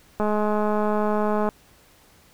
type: click train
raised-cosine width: 1 ms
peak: -11 dBFS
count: 273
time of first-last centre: 0.2-1.489 s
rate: 211 Hz
effects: pink hiss -55 dBFS RMS until 2.33 s